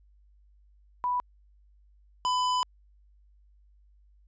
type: tone pair in turn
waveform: sine / square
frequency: 987.8 / 1001 Hz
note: B5 / B5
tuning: 0 / +23 cents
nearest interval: unison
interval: 23 cents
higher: second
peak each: -25 dBFS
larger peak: neither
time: 1.04-1.2 / 2.25-2.63 s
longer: second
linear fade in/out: 0 ms
effects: added 50 Hz sine -57 dBFS peak until 4.27 s + resampled to 16000 Hz